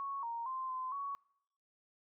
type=tone with pitch steps; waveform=sine; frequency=1107 / 931 / 1044 / 1031 / 1119 Hz; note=C#6 / A#5 / C6 / C6 / C#6; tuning=-3 / -2 / -4 / -26 / +16 cents; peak=-37 dBFS; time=0-1.15 s; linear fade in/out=0 ms; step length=230 ms; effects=noise-tail reverb RT60 0.8 s tail -25 dB re dry

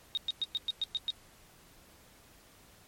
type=tone bursts; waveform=sine; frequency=3729 Hz; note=A#7; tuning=in tune; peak=-28 dBFS; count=8; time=0.15-1.104 s; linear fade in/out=0 ms; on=23 ms; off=110 ms; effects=pink hiss -59 dBFS RMS until 2.87 s + MP3 64 kbps

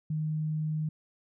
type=tone; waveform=sine; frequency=154.9 Hz; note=D#3; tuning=7 cents flat; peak=-28 dBFS; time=0.1-0.89 s; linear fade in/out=5 ms; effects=none

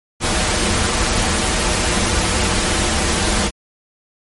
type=noise with comb filter; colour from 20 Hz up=pink; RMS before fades=-17 dBFS; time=0.2-3.51 s; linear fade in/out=50 ms; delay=7.3 ms; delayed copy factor=-0.6; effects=MP3 48 kbps

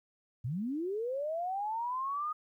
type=linear sweep; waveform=sine; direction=up; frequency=106.7 to 1248 Hz; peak=-32 dBFS; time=0.44-2.33 s; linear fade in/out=10 ms; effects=12-bit

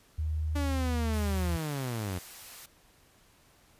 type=tone with pitch glide; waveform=sine; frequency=77.78 to 78.32 Hz; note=D#2 to D#2; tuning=0 to +12 cents; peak=-28 dBFS; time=0.18-1.57 s; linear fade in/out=10 ms; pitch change=+12 cents; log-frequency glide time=0.81-0.98 s
type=linear sweep; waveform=sawtooth; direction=down; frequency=292 to 85.9 Hz; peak=-28 dBFS; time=0.55-2.19 s; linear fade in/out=10 ms
type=high-pass noise; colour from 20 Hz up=white; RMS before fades=-47 dBFS; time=1.13-2.66 s; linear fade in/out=5 ms; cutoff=450 Hz; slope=24 dB/octave
effects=pink hiss -62 dBFS RMS until 3.79 s + resampled to 32000 Hz

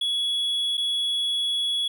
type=tone with dropouts; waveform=triangle; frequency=3370 Hz; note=G#7; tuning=25 cents sharp; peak=-21 dBFS; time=0.01-1.88 s; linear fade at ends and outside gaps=5 ms; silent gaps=0.772-0.777 s; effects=none

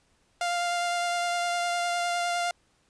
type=tone with vibrato; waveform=sawtooth; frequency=698.5 Hz; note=F5; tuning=in tune; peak=-22 dBFS; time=0.41-2.51 s; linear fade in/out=2 ms; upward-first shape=sine; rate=9.8 Hz; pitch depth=11 cents each way; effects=pink hiss -67 dBFS RMS until 2.89 s + resampled to 22050 Hz

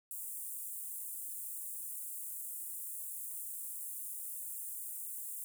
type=high-pass noise; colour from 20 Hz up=pink; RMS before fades=-43 dBFS; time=0.11-5.44 s; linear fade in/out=0 ms; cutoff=8300 Hz; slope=48 dB/octave; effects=none

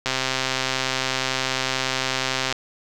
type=click train; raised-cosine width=0.2 ms; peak=-5 dBFS; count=324; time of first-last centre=0.06-2.526 s; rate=131 Hz; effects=none

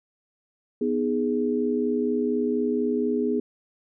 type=chord; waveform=sine; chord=G# minor; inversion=first; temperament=equal; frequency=246.9 / 311.1 / 415.3 Hz; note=B3 / D#4 / G#4; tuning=0 / 0 / 0 cents; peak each=-25 / -29 / -25 dBFS; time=0.81-3.4 s; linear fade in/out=5 ms; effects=none

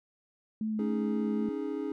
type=tone with vibrato; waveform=sine; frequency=216 Hz; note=A3; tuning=32 cents flat; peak=-29 dBFS; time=0.61-1.49 s; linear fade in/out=2 ms; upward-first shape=sine; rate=3.9 Hz; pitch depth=18 cents each way
type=chord; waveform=triangle; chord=C# suspended second; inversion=none; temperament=just; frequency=277.2 / 311.8 / 415.8 Hz; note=C#4 / D#4 / G#4; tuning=0 / +4 / +2 cents; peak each=-34 dBFS; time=0.79-1.92 s; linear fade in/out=2 ms
effects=none

